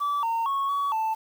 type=tone with pitch steps; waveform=sine; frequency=1154 / 915 / 1103 / 1129 / 883 Hz; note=D6 / A#5 / C#6 / C#6 / A5; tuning=-31 / -32 / -9 / +31 / +6 cents; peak=-21 dBFS; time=0-1.15 s; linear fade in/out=20 ms; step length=230 ms; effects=tanh soft clip ceiling -22 dBFS + 8-bit